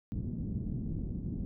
white low-pass noise, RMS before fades -36 dBFS, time 0.12-1.45 s, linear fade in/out 0 ms, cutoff 230 Hz, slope 24 dB/octave, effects none

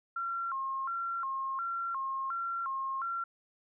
sine tone with vibrato, 1211 Hz, D#6, 47 cents flat, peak -32 dBFS, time 0.16-3.24 s, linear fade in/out 5 ms, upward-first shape square, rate 1.4 Hz, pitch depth 210 cents each way, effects none

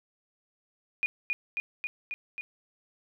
sine tone with echo, 2447 Hz, D#7, 29 cents flat, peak -24 dBFS, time 1.03-1.06 s, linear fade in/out 0 ms, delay 270 ms, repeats 5, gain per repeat -2 dB, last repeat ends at 2.41 s, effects none

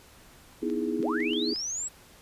sine chord, E major seventh, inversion second, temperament equal, 246.9 / 311.1 / 329.6 / 415.3 Hz, B3 / D#4 / E4 / G#4, 0 / 0 / 0 / 0 cents, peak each -32 dBFS, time 0.62-1.54 s, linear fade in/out 10 ms
clicks, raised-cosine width 0.2 ms, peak -29 dBFS, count 5, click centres 0.7 / 1.028 / 1.204 / 1.334 / 1.56 s
sine linear sweep, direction up, 58.9 to 7902 Hz, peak -30 dBFS, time 0.99-1.89 s, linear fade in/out 20 ms
effects pink hiss -54 dBFS RMS until 2.21 s + resampled to 32000 Hz

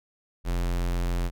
square tone, 43.65 Hz, F1, in tune, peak -25 dBFS, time 0.44-1.31 s, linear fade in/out 50 ms, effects none

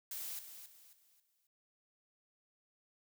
blue noise with echo, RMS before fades -43 dBFS, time 0.11-0.39 s, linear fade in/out 2 ms, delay 270 ms, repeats 4, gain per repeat -9 dB, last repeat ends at 1.47 s, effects none

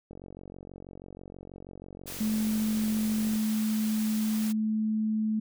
click train, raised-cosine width 2 ms, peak -31 dBFS, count 151, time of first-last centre 0.11-3.357 s, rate 46.2 Hz
white noise, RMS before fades -40 dBFS, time 2.06-4.53 s, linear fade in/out 20 ms
sine tone, 216.9 Hz, A3, 25 cents flat, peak -25 dBFS, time 2.2-5.4 s, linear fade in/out 10 ms
effects none

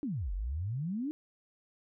sine exponential two-way sweep, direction down then up, 314.7 to 42.95 to 314.7 Hz, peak -32 dBFS, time 0.03-1.11 s, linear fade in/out 0 ms, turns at 0.33 s, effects none

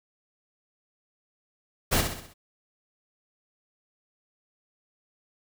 pink noise with echo, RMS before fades -23 dBFS, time 1.91-2.02 s, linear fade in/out 20 ms, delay 64 ms, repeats 5, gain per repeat -6 dB, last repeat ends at 2.34 s, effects none

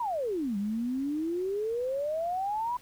sine exponential two-way sweep, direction down then up, 1000 to 196 to 1000 Hz, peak -28 dBFS, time 0-2.77 s, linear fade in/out 5 ms, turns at 0.57 s, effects pink hiss -56 dBFS RMS until 2.81 s

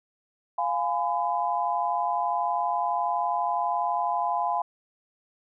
sine chord, F diminished, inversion none, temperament equal with one note detuned, 698.5 / 830.6 / 1009.1 Hz, F5 / Ab5 / Cb6, 0 / 0 / +37 cents, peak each -28 dBFS, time 0.58-4.62 s, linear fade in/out 5 ms, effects none

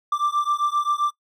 triangle beating tone pair, 1174.7 / 1182.3 Hz, D6 / D6, 0 / +11 cents, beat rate 7.6 Hz, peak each -21 dBFS, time 0.12-1.11 s, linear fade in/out 5 ms, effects noise-tail reverb RT60 0.1 s tail -21 dB re dry

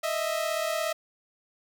sawtooth tone pair together, 622.3 / 659.3 Hz, D#5 / E5, 0 / 0 cents, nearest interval minor second, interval 100 cents, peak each -26 dBFS, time 0.03-0.93 s, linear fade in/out 10 ms, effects none

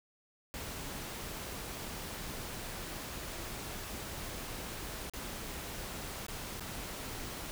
pink noise with dropouts, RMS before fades -42 dBFS, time 0.54-7.51 s, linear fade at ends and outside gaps 0 ms, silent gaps 5.097-5.136 / 6.266-6.283 / 6.597-6.606 s, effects none

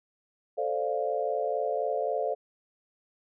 sine chord, D minor seventh, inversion second, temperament equal, 440 / 523.3 / 587.3 / 698.5 Hz, A4 / C5 / D5 / F5, 0 / 0 / 0 / 0 cents, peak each -32 dBFS, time 0.57-2.35 s, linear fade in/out 20 ms, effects none

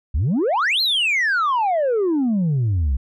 sine exponential two-way sweep, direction up then down, 61 to 4306 to 61 Hz, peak -14 dBFS, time 0.14-2.97 s, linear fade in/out 10 ms, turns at 0.81 s, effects tanh soft clip ceiling -15 dBFS

